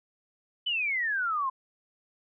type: exponential sweep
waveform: sine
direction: down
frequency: 3048 to 1024 Hz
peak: -26 dBFS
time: 0.66-1.5 s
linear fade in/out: 10 ms
effects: none